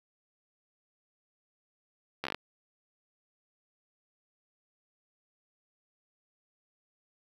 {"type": "slowing click train", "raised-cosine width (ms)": 0.3, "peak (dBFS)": -17, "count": 7, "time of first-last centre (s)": [2.24, 2.345], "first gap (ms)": 13, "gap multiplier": 1.12, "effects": ["high-pass 150 Hz 12 dB/octave", "9-bit"]}